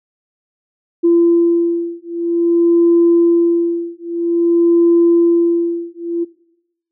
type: beating tone pair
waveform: sine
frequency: 340 / 340.51 Hz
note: F4 / F4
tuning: -46 / -44 cents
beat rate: 0.51 Hz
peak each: -13 dBFS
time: 1.03-6.25 s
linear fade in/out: 20 ms
effects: noise-tail reverb RT60 0.9 s tail -20 dB re dry + tanh soft clip ceiling -3 dBFS